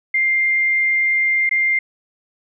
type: tone with dropouts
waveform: sine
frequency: 2103 Hz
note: C7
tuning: 8 cents sharp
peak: -14 dBFS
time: 0.14-1.79 s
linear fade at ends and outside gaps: 5 ms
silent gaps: 1.493-1.511 s
effects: none